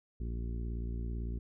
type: harmonic tone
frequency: 57.9 Hz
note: A#1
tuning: 11 cents flat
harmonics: 1 / 2 / 3 / 4 / 5 / 6 / 7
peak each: -35 / -43 / -48 / -47 / -54 / -52 / -55 dBFS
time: 0.2-1.39 s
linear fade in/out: 5 ms
effects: none